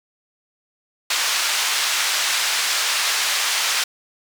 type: band-pass noise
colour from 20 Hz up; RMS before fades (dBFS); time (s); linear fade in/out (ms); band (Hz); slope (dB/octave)
white; -21; 1.1-3.84; 5; 1000 to 5700; 12
effects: none